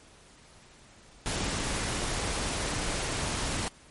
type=noise; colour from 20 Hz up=pink; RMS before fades=-31 dBFS; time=1.26-3.68 s; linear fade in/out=0 ms; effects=pink hiss -55 dBFS RMS until 3.9 s + MP3 48 kbps